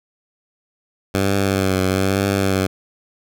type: tone with vibrato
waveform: 10% pulse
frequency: 96.2 Hz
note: G2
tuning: 32 cents flat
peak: -8 dBFS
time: 1.14-2.67 s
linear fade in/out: 10 ms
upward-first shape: triangle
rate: 1.1 Hz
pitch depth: 53 cents each way
effects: none